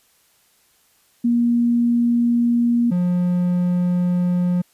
sine / triangle tone pair in turn, 237.4 / 177.87 Hz, A#3 / F3, +32 / +32 cents, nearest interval perfect fourth, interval 500 cents, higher first, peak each -14 dBFS, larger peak neither, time 1.24-2.91 / 2.91-4.62 s, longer second, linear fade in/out 10 ms, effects white hiss -59 dBFS RMS until 4.73 s + resampled to 32000 Hz

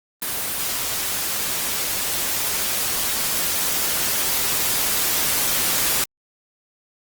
white noise with level ramp, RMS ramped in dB -25 to -20 dBFS, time 0.22-6.04 s, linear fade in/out 2 ms, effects Opus 24 kbps

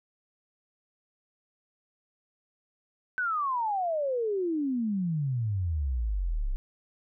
sine exponential sweep, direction down, 1533 to 30.87 Hz, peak -26 dBFS, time 3.18-6.56 s, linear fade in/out 0 ms, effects none

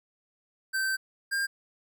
square tone pair in turn, 1552 / 1603 Hz, G6 / G6, -18 / +38 cents, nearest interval minor second, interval 56 cents, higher second, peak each -27 dBFS, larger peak neither, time 0.73-0.97 / 1.31-1.47 s, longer first, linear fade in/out 20 ms, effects none

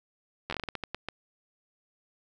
slowing click train, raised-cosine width 0.3 ms, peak -17 dBFS, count 12, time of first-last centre 0.5-1.086 s, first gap 11 ms, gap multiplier 1.29, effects none

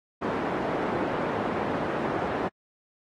pink band-pass noise, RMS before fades -29 dBFS, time 0.21-2.49 s, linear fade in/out 20 ms, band 230 to 1100 Hz, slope 12 dB/octave, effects AAC 32 kbps

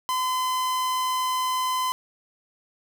45% pulse tone, 1021 Hz, C6, 43 cents flat, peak -23 dBFS, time 0.09-1.92 s, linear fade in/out 0 ms, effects none

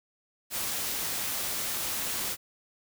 white noise, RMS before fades -32 dBFS, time 0.5-2.37 s, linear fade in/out 50 ms, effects none

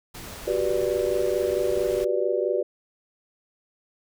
pink noise, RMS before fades -39 dBFS, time 0.14-2.05 s, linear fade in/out 10 ms
clicks, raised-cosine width 5 ms, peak -38 / -37 / -34 / -30 / -32 / -36 / -28 dBFS, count 7, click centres 0.327 / 0.432 / 0.517 / 0.707 / 0.833 / 1.336 / 1.774 s
sine chord, G major seventh, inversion third, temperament just, 367.5 / 392 / 490 / 588 Hz, F#4 / G4 / B4 / D5, -12 / 0 / -14 / +2 cents, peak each -27 dBFS, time 0.47-2.63 s, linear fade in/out 10 ms
effects none

